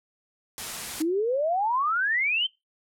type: noise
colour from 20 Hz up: white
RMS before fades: -34 dBFS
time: 0.58-1.02 s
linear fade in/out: 0 ms
type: exponential sweep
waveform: sine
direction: up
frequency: 303.6 to 3163 Hz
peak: -22 dBFS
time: 1-2.47 s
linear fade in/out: 10 ms
effects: noise-tail reverb RT60 0.2 s tail -21 dB re dry + low-pass 12000 Hz 12 dB/octave